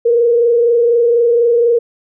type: tone with frequency modulation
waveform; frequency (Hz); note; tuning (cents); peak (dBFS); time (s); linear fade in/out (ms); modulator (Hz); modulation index
sine; 471.6; A#4; +20; -8; 0.05-1.79; 10; 24.1; 0.53
effects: none